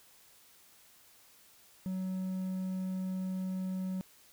triangle tone, 186.9 Hz, F#3, 18 cents sharp, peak -31 dBFS, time 1.86-4.01 s, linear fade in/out 0 ms, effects white hiss -61 dBFS RMS until 4.32 s

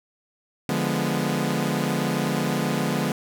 sawtooth chord, D diminished seventh, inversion none, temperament equal, 146.83 / 174.61 / 207.7 / 246.9 Hz, D3 / F3 / Ab3 / Cb4, 0 / 0 / 0 / 0 cents, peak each -24 dBFS, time 0.69-3.12 s, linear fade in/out 2 ms, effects none

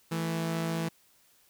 sawtooth tone pair together, 164.81 / 219.4 Hz, E3 / A3, 0 / -5 cents, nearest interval perfect fourth, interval 495 cents, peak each -26 / -34 dBFS, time 0.11-0.89 s, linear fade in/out 10 ms, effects white hiss -64 dBFS RMS until 1.49 s

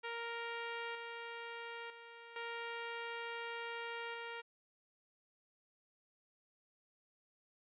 10% pulse tone with level steps, 466.2 Hz, A#4, in tune, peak -32 / -36 / -44 / -33 / -35 dBFS, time 0.03-4.42 s, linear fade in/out 20 ms, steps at 0.95 / 1.9 / 2.36 / 4.14 s, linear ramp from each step 2 ms, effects resampled to 8000 Hz

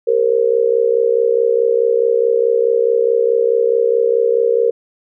sine tone with amplitude modulation, 466.2 Hz, A#4, in tune, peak -7 dBFS, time 0.07-4.71 s, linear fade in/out 10 ms, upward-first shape sine, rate 64.7 Hz, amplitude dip 90%, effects none

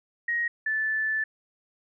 sine tone pair in turn, 1882 / 1750.9 Hz, A#6 / A6, +16 / -9 cents, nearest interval minor second, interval 125 cents, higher first, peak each -24 dBFS, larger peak neither, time 0.28-0.48 / 0.66-1.24 s, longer second, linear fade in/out 5 ms, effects none

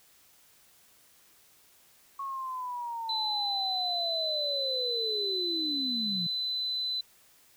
sine linear sweep, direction down, 1106 to 164.7 Hz, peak -33 dBFS, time 2.19-6.27 s, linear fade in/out 5 ms
sine tone, 4017 Hz, B7, 29 cents sharp, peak -29 dBFS, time 3.09-7.01 s, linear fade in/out 5 ms
effects white hiss -61 dBFS RMS until 7.56 s

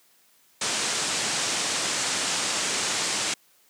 white low-pass noise, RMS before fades -27 dBFS, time 0.61-3.34 s, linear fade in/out 5 ms, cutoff 8600 Hz, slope 48 dB/octave, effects white hiss -61 dBFS RMS until 3.69 s + high-pass 150 Hz 12 dB/octave

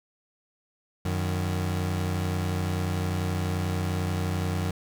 30% pulse tone pair together, 91.39 / 153.7 Hz, F#2 / D#3, -21 / -21 cents, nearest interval major sixth, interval 900 cents, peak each -24 / -30 dBFS, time 1.05-4.71 s, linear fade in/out 5 ms, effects none

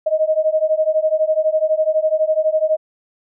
sine beating tone pair, 620 / 632 Hz, D#5 / D#5, -6 / +27 cents, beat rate 12 Hz, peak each -17 dBFS, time 0.06-2.77 s, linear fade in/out 10 ms, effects none

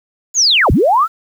sine linear two-way sweep, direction down then up, 7040 to 38.89 to 1392 Hz, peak -8 dBFS, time 0.34-1.08 s, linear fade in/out 50 ms, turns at 0.71 s, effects 7-bit

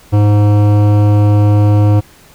sine tone with hard clipping, 103.8 Hz, G#2, in tune, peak -8 dBFS, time 0.12-2.01 s, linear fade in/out 20 ms, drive 15 dB, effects pink hiss -43 dBFS RMS until 2.34 s

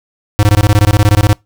square tone bursts, 103.83 Hz, G#2, in tune, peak -6 dBFS, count 16, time 0.39-1.329 s, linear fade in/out 0 ms, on 39 ms, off 21 ms, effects noise-tail reverb RT60 0.2 s tail -25 dB re dry

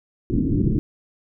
white low-pass noise, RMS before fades -20 dBFS, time 0.3-0.79 s, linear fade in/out 0 ms, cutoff 330 Hz, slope 48 dB/octave, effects none

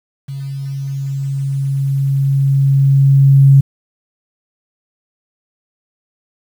sine tone with level ramp, 137.3 Hz, C#3, 16 cents flat, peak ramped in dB -22 to -3 dBFS, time 0.28-3.61 s, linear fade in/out 10 ms, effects 7-bit

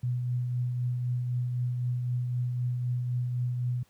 sine tone with tremolo, 123.47 Hz, B2, in tune, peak -25 dBFS, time 0.03-3.83 s, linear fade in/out 5 ms, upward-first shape triangle, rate 3.9 Hz, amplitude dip 35%, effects pink hiss -66 dBFS RMS until 3.89 s + high-pass 60 Hz 12 dB/octave

